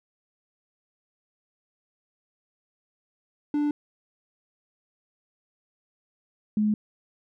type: tone pair in turn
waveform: triangle / sine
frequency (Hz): 294.1 / 211.8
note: D4 / G#3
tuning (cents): +3 / +34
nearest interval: tritone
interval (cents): 569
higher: first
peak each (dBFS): -20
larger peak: neither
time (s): 3.54-3.71 / 6.57-6.74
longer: neither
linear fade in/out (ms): 2
effects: none